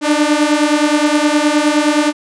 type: beating tone pair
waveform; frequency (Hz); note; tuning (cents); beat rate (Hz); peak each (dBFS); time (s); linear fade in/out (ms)
sawtooth; 293.7 / 303.3; D4 / D#4; 0 / -44; 9.6; -10; 0.01-2.13; 50
effects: resampled to 22050 Hz